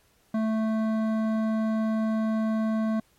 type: tone with hard clipping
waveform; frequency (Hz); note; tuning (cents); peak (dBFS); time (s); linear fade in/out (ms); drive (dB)
sine; 220; A3; 0; -25; 0.34-3; 5; 12
effects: pink hiss -64 dBFS RMS until 3.18 s + MP3 64 kbps